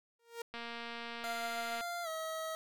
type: tone with exponential growth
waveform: sawtooth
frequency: 466.2 Hz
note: A#4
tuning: in tune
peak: -33 dBFS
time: 0.19-0.42 s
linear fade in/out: 5 ms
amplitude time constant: 48 ms
type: click train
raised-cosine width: 0.3 ms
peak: -28 dBFS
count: 298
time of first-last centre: 0.54-1.809 s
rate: 234 Hz
type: tone with pitch glide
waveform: 25% pulse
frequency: 695 to 641 Hz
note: F5 to E5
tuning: -9 to -49 cents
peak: -34 dBFS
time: 1.24-2.55 s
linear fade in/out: 0 ms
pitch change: -140 cents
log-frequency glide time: 2.03-2.08 s
effects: none